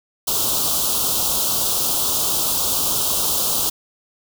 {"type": "band-stop noise", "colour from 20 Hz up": "white", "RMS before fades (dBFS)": -20, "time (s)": [0.27, 3.7], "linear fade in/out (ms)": 10, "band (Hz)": [1300, 3000], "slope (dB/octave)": 48, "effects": []}